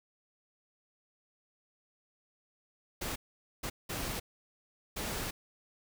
pink noise bursts at uneven times, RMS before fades -37 dBFS, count 4, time 3.01-3.16 / 3.63-3.7 / 3.89-4.2 / 4.96-5.31 s, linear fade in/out 10 ms, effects none

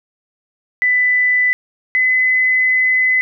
sine tone pair in turn, 1994 / 2022 Hz, B6 / B6, +16 / +40 cents, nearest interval unison, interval 24 cents, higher second, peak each -11 dBFS, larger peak neither, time 0.82-1.53 / 1.95-3.21 s, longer second, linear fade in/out 0 ms, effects none

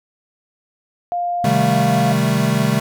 sine tone, 702 Hz, F5, 9 cents sharp, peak -18 dBFS, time 1.12-2.12 s, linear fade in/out 0 ms
square chord, A half-diminished seventh, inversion first, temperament equal, 130.81 / 155.56 / 196 / 220 Hz, C3 / Eb3 / G3 / A3, 0 / 0 / 0 / 0 cents, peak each -21 dBFS, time 1.44-2.8 s, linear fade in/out 5 ms
effects none

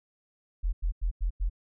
sine tone bursts, 42.27 Hz, E1, 44 cents sharp, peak -24 dBFS, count 5, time 0.63-1.498 s, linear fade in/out 20 ms, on 100 ms, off 92 ms, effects none

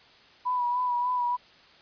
sine tone with vibrato, 983 Hz, B5, 8 cents flat, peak -24 dBFS, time 0.45-1.37 s, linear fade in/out 20 ms, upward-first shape sine, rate 3.4 Hz, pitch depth 33 cents each way, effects white hiss -55 dBFS RMS until 1.81 s + resampled to 11025 Hz

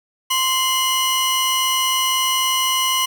sawtooth tone pair together, 1043.2 / 2931 Hz, C6 / F#7, -5 / -17 cents, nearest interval octave + tritone, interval 1788 cents, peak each -16 dBFS, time 0.3-3.06 s, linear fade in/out 10 ms, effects none

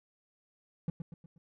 triangle tone with echo, 164.81 Hz, E3, in tune, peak -27 dBFS, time 0.88-0.9 s, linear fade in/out 2 ms, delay 120 ms, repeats 4, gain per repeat -7 dB, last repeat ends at 1.38 s, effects none

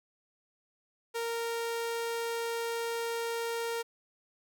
sawtooth tone, 463.6 Hz, A#4, 10 cents flat, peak -28 dBFS, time 1.14-3.83 s, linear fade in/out 20 ms, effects none

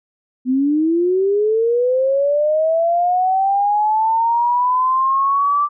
sine linear sweep, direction up, 248.5 to 1174.7 Hz, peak -13 dBFS, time 0.45-5.69 s, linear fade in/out 50 ms, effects none

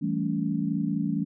sine chord, A dominant seventh, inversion second, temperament equal with one note detuned, 164.81 / 196 / 220 / 281.9 Hz, E3 / G3 / A3 / C#4, 0 / 0 / 0 / +29 cents, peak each -30 dBFS, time 0.01-1.25 s, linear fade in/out 20 ms, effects none

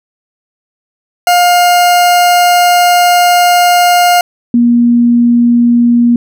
40% pulse / sine tone pair in turn, 708 / 238.2 Hz, F5 / A#3, +23 / +38 cents, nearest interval octave + perfect fifth, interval 1885 cents, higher first, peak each -4 dBFS, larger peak neither, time 1.27-4.21 / 4.54-6.16 s, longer first, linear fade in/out 2 ms, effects none

